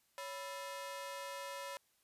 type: ring-modulated tone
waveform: sawtooth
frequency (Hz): 774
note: G5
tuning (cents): -22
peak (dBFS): -36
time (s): 0.18-1.77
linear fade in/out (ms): 0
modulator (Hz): 216
effects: white hiss -75 dBFS RMS until 2.03 s + resampled to 32000 Hz